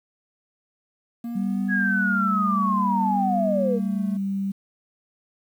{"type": "tone with vibrato", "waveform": "triangle", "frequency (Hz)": 233.1, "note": "A#3", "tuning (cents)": 0, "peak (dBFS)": -26, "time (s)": [1.24, 4.17], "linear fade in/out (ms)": 5, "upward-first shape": "triangle", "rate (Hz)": 0.61, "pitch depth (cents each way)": 110}
{"type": "tone", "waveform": "sine", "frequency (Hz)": 196, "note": "G3", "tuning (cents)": 0, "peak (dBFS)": -23, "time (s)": [1.35, 4.52], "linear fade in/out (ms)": 10}
{"type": "linear sweep", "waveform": "sine", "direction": "down", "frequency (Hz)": [1678, 450], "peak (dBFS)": -21, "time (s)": [1.68, 3.8], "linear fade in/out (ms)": 50}
{"effects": ["9-bit"]}